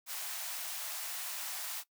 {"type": "high-pass noise", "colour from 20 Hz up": "white", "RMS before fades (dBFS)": -40, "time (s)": [0.06, 1.84], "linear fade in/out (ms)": 50, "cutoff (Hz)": 620, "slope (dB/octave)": 48, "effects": ["noise-tail reverb RT60 0.1 s tail -18 dB re dry"]}